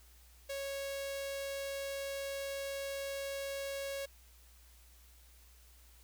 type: tone with notch filter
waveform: sawtooth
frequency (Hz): 552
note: C#5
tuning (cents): -7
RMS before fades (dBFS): -40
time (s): 0.49-4.06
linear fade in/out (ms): 10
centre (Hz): 1200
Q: 1.7
effects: added 60 Hz sine -59 dBFS peak until 6.03 s + white hiss -64 dBFS RMS until 6.03 s